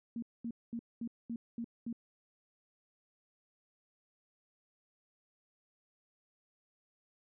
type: tone bursts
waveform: sine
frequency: 233.1 Hz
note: A#3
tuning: in tune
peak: -36 dBFS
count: 7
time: 0.16-1.928 s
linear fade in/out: 2 ms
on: 64 ms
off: 220 ms
effects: none